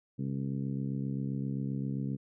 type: harmonic tone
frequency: 67.6 Hz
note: C#2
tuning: 43 cents flat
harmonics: 2 / 3 / 4 / 5 / 6 / 7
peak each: -34 / -36 / -39 / -51 / -50 / -53 dBFS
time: 0.18-2.17 s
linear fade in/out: 20 ms
effects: none